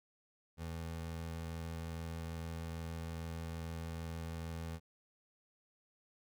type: tone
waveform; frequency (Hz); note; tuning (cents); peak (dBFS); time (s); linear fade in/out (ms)
25% pulse; 82.41; E2; 0; -37; 0.57-4.8; 50
effects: none